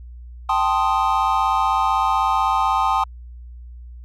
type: chord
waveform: triangle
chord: A half-diminished seventh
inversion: third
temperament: equal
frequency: 784 / 880 / 1046.5 / 1244.5 Hz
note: G5 / A5 / C6 / Eb6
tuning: 0 / 0 / 0 / 0 cents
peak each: -20 dBFS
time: 0.49-3.04 s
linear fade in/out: 5 ms
effects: added 60 Hz sine -35 dBFS peak until 4.04 s